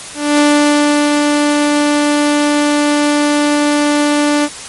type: tone with ADSR envelope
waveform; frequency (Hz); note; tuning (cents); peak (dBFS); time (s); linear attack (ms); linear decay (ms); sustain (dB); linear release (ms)
sawtooth; 293.7; D4; 0; -3; 0.14-4.49; 250; 690; -3; 51
effects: white hiss -28 dBFS RMS until 4.68 s + MP3 48 kbps